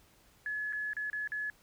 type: tone with dropouts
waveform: sine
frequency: 1704 Hz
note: G#6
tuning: 44 cents sharp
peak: -33 dBFS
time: 0.46-1.5 s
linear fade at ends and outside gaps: 1 ms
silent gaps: 0.725-0.731 / 0.933-0.967 / 1.1-1.13 / 1.275-1.319 s
effects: pink hiss -64 dBFS RMS until 1.62 s